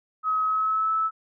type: tone with pitch glide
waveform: sine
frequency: 1275 to 1307.1 Hz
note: D#6 to E6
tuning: +42 to -15 cents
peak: -21 dBFS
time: 0.23-1.11 s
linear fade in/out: 50 ms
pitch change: +43 cents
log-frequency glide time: 0.44-0.91 s
effects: none